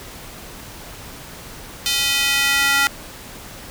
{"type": "tone with high-pass filter sweep", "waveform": "square", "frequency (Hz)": 278.4, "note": "C#4", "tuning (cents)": 8, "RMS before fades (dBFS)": -18, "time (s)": [1.86, 2.87], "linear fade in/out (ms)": 0, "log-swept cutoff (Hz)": [3400, 1500], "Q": 1.6, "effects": ["pink hiss -37 dBFS RMS until 3.7 s"]}